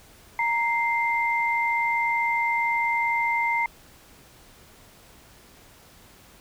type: tone pair together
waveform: sine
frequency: 932.3 / 2093 Hz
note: A#5 / C7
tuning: 0 / 0 cents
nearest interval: octave + major second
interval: 1400 cents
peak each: -24 dBFS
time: 0.39-3.66 s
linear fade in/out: 2 ms
effects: pink hiss -52 dBFS RMS until 6.4 s